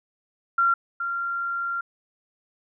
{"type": "tone pair in turn", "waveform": "sine", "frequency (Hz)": [1375, 1382.6], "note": ["F6", "F6"], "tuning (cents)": [-27, -18], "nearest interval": "unison", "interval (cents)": 9, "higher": "second", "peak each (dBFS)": [-17, -25], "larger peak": "first", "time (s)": [[0.58, 0.74], [1, 1.81]], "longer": "second", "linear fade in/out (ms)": 5, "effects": []}